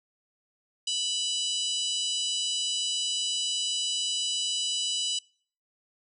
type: harmonic tone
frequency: 987.8 Hz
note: B5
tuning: in tune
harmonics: 3 / 4 / 5 / 6 / 7 / 8 / 9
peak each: -29 / -35 / -36 / -39 / -40 / -36 / -41 dBFS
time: 0.87-5.19 s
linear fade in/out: 5 ms
effects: noise-tail reverb RT60 0.5 s tail -26 dB re dry